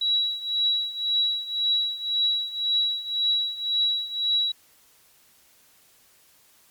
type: tone with tremolo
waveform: sine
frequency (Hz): 3896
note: B7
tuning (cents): -24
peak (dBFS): -18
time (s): 0.01-4.52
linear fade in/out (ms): 5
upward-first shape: triangle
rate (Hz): 1.9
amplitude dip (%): 85
effects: white hiss -58 dBFS RMS until 6.7 s + MP3 96 kbps